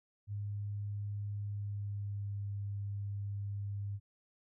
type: tone with pitch glide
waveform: sine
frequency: 102.4 to 100.87 Hz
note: G#2 to G2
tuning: -24 to +50 cents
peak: -36 dBFS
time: 0.27-4 s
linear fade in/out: 50 ms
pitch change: -26 cents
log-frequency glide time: 1.41-2.42 s
effects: none